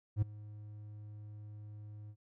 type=tone with ADSR envelope; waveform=triangle; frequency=105.2 Hz; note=G#2; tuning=23 cents sharp; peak=-23 dBFS; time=0.16-2.16 s; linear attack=60 ms; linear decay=10 ms; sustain=-21 dB; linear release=64 ms; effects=none